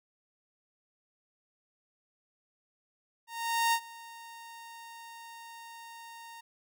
sawtooth tone with ADSR envelope, 924 Hz, A#5, 16 cents flat, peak -20 dBFS, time 3.27-6.41 s, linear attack 460 ms, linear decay 67 ms, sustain -22 dB, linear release 9 ms, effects none

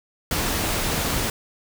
pink noise, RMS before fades -24 dBFS, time 0.31-1.3 s, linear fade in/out 2 ms, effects none

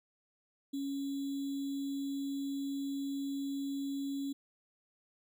sine tone with sample-and-hold, 277.2 Hz, C#4, in tune, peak -34 dBFS, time 0.73-4.33 s, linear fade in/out 10 ms, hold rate 3675 Hz, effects none

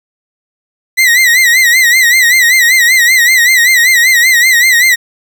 40% pulse tone with vibrato, 1978 Hz, B6, 2 cents sharp, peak -4 dBFS, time 0.97-4.96 s, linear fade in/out 20 ms, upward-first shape sine, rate 5.2 Hz, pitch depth 110 cents each way, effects 7-bit

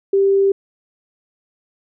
sine tone, 392.9 Hz, G4, 4 cents sharp, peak -11 dBFS, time 0.13-0.52 s, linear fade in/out 5 ms, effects none

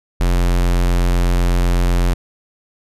square tone, 44 Hz, F1, 14 cents sharp, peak -13 dBFS, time 0.2-2.14 s, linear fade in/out 10 ms, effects resampled to 32000 Hz

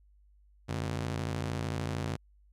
sawtooth ring-modulated tone, 117.7 Hz, A#2, 17 cents sharp, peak -25 dBFS, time 0.68-2.17 s, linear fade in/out 20 ms, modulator 26.6 Hz, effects added 50 Hz sine -59 dBFS peak until 2.52 s + low-pass 9000 Hz 12 dB/octave

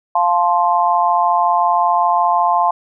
sine chord, F major, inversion none, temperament just, 698.5 / 873.1 / 1047.7 Hz, F5 / A5 / C6, 0 / -14 / +2 cents, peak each -16 dBFS, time 0.15-2.71 s, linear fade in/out 5 ms, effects none

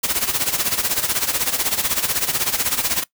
white noise with tremolo, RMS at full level -18 dBFS, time 0.03-3.04 s, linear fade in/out 10 ms, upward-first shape sine, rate 16 Hz, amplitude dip 75%, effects noise-tail reverb RT60 0.1 s tail -20 dB re dry

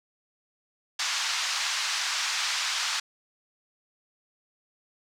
white band-pass noise, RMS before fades -29 dBFS, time 0.99-3 s, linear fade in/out 5 ms, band 940 to 6100 Hz, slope 24 dB/octave, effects none

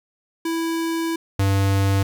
square tone pair in turn, 329.6 / 97.99 Hz, E4 / G2, 0 / 0 cents, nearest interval octave + major sixth, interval 2100 cents, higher first, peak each -22 / -17 dBFS, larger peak second, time 0.45-1.16 / 1.39-2.03 s, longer first, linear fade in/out 5 ms, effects 9-bit

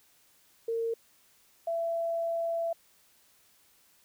sine tone pair in turn, 457.8 / 669.3 Hz, A#4 / E5, -31 / +26 cents, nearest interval perfect fifth, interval 657 cents, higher second, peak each -28 dBFS, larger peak neither, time 0.68-0.94 / 1.67-2.73 s, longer second, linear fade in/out 5 ms, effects white hiss -64 dBFS RMS until 4.04 s

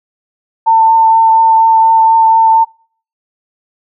sine tone with vibrato, 897 Hz, A5, 33 cents sharp, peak -4 dBFS, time 0.66-2.65 s, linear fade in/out 20 ms, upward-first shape triangle, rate 4.2 Hz, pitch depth 13 cents each way, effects noise-tail reverb RT60 0.5 s tail -26 dB re dry

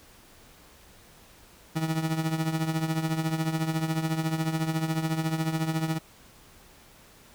30% pulse tone with tremolo, 160 Hz, D#3, 49 cents sharp, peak -20 dBFS, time 1.75-5.99 s, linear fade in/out 20 ms, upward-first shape triangle, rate 14 Hz, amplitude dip 75%, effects pink hiss -54 dBFS RMS until 7.34 s

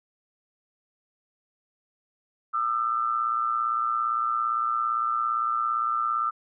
sine tone pair together, 1213.4 / 1331 Hz, D#6 / E6, -44 / +16 cents, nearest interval major second, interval 160 cents, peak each -26 dBFS, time 2.53-6.31 s, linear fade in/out 20 ms, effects none

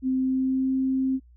sine tone with pitch glide, 260.3 to 263.6 Hz, C4 to C4, -9 to +13 cents, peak -21 dBFS, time 0.02-1.2 s, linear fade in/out 50 ms, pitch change +22 cents, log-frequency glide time 0.16-0.72 s, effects noise-tail reverb RT60 0.1 s tail -26 dB re dry + added 60 Hz sine -50 dBFS peak until 1.36 s

